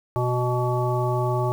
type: harmonic tone with a mistuned harmonic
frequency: 123.47 Hz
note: B2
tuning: in tune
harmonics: 1 / 3 / 5 / 7 / 9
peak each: -23 / -27 / -29 / -29 / -31 dBFS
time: 0.16-1.52 s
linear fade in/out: 0 ms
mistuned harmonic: 9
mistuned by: +30 cents
effects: 8-bit